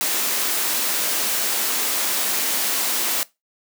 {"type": "high-pass noise", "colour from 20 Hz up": "white", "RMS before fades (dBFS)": -22, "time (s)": [0.01, 3.23], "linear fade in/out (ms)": 0, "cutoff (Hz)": 220, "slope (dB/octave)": 24, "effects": ["noise-tail reverb RT60 0.2 s tail -20 dB re dry"]}